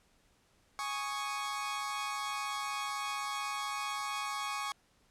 sawtooth chord, Ab suspended fourth, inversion none, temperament equal, 830.6 / 1108.7 / 1244.5 Hz, Ab5 / Db6 / Eb6, 0 / 0 / 0 cents, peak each -37 / -33 / -39 dBFS, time 0.79-4.72 s, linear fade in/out 0 ms, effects pink hiss -69 dBFS RMS until 5.1 s + low-pass 10000 Hz 12 dB/octave

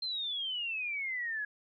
sine exponential sweep, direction down, 4186 to 1661.2 Hz, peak -33 dBFS, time 0.02-1.45 s, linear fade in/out 5 ms, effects none

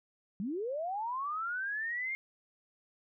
sine linear sweep, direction up, 178.8 to 2149 Hz, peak -33 dBFS, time 0.4-2.15 s, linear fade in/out 0 ms, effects none

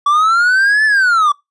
triangle linear two-way sweep, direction up then down, 1140 to 1760 to 1140 Hz, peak -7 dBFS, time 0.06-1.32 s, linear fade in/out 5 ms, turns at 0.85 s, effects noise-tail reverb RT60 0.2 s tail -24 dB re dry + resampled to 24000 Hz

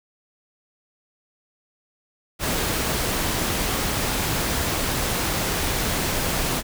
pink noise, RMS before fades -24 dBFS, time 2.39-6.63 s, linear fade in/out 50 ms, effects none

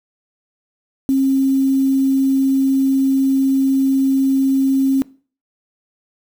sine tone with quantisation, 269 Hz, C4, 48 cents sharp, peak -12 dBFS, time 1.09-5.02 s, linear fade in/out 0 ms, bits 6, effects noise-tail reverb RT60 0.4 s tail -21 dB re dry

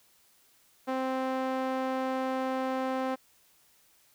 sawtooth tone with band-pass filter, 261.3 Hz, C4, 2 cents flat, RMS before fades -31 dBFS, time 0.87-3.16 s, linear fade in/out 20 ms, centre 720 Hz, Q 0.85, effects white hiss -64 dBFS RMS until 4.14 s

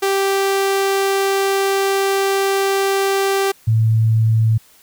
sawtooth / sine tone pair in turn, 391.4 / 111.46 Hz, G4 / A2, -3 / +23 cents, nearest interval octave + minor seventh, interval 2174 cents, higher first, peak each -11 dBFS, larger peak neither, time 0.02-3.52 / 3.67-4.58 s, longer first, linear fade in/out 10 ms, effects white hiss -50 dBFS RMS until 4.82 s

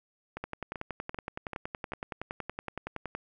two click trains, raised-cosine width 0.5 ms, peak -22 / -20 dBFS, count 5 / 30, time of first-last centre 0.37-1.92 / 0.44-3.15 s, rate 2.58 / 10.7 Hz, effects none

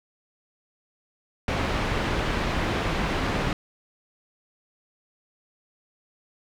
pink low-pass noise, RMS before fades -26 dBFS, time 1.48-3.53 s, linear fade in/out 2 ms, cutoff 2900 Hz, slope 12 dB/octave, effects none

